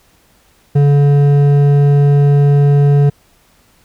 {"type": "tone with hard clipping", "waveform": "sine", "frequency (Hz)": 143.1, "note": "D3", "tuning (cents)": -45, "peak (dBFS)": -8, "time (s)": [0.75, 3.1], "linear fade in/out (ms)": 10, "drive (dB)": 8, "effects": ["pink hiss -52 dBFS RMS until 3.84 s"]}